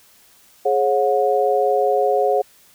sine tone cluster, 418.5 / 544 / 725 Hz, G#4 / C#5 / F#5, +13 / -33 / -35 cents, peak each -19 dBFS, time 0.65-2.42 s, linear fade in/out 10 ms, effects white hiss -52 dBFS RMS until 2.74 s

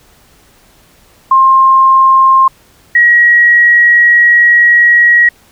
sine tone pair in turn, 1061 / 1904.7 Hz, C6 / A#6, +24 / +37 cents, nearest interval minor seventh, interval 1013 cents, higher second, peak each -3 dBFS, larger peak neither, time 1.31-2.48 / 2.95-5.29 s, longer second, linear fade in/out 5 ms, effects pink hiss -46 dBFS RMS until 5.51 s

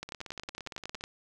two click trains, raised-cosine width 0.2 ms, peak -20 / -24 dBFS, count 12 / 17, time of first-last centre 0.03-1.039 / 0.09-1.01 s, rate 10.9 / 17.4 Hz, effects none

